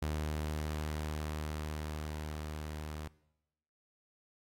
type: tone with level ramp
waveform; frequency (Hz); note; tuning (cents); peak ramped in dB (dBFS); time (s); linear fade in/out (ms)
sawtooth; 76.5; D#2; -29; -29 to -36; 0.02-3.08; 5
effects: noise-tail reverb RT60 0.9 s tail -21 dB re dry + AAC 48 kbps